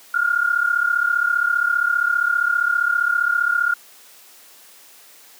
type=tone pair together; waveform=sine; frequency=1396.9 / 1432 Hz; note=F6 / F6; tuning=0 / +43 cents; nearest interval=unison; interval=43 cents; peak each=-19 dBFS; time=0.14-3.74 s; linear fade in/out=5 ms; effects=white hiss -47 dBFS RMS until 5.39 s + high-pass 300 Hz 12 dB/octave